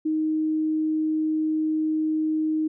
sine tone, 312.2 Hz, D#4, 6 cents sharp, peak -21 dBFS, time 0.05-2.68 s, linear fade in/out 10 ms, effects none

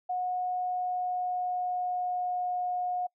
sine tone with pitch glide, 728 to 722.1 Hz, F#5 to F#5, -28 to -42 cents, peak -28 dBFS, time 0.09-3.07 s, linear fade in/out 10 ms, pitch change -14 cents, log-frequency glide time 0.54-2.52 s, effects noise-tail reverb RT60 0.1 s tail -26 dB re dry

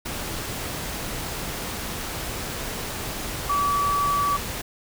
sine tone in noise, 1147 Hz, D6, 41 cents flat, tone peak -20 dBFS, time 3.49-4.37 s, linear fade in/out 10 ms, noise pink, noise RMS -31 dBFS, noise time 0.05-4.62 s, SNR +8 dB, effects none

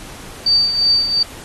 sine tone with tremolo, 4617 Hz, D8, 30 cents flat, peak -9 dBFS, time 0.46-1.23 s, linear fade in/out 5 ms, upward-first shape triangle, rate 2.8 Hz, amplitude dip 65%, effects pink hiss -36 dBFS RMS until 1.44 s + AAC 32 kbps

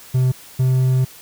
triangle tone pair in turn, 128.5 / 129.32 Hz, C3 / C3, -31 / -20 cents, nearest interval unison, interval 11 cents, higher second, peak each -11 dBFS, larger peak neither, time 0.14-0.32 / 0.59-1.05 s, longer second, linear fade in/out 10 ms, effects white hiss -42 dBFS RMS until 1.21 s

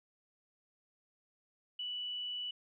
sine tone, 2960 Hz, F#7, in tune, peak -37 dBFS, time 1.79-2.51 s, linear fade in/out 5 ms, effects none

